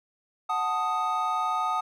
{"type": "chord", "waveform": "triangle", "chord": "D# diminished", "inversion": "first", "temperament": "equal", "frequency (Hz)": [740, 880, 1244.5], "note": ["F#5", "A5", "D#6"], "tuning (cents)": [0, 0, 0], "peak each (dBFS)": [-29, -29, -25], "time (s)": [0.49, 1.81], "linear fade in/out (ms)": 10, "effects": []}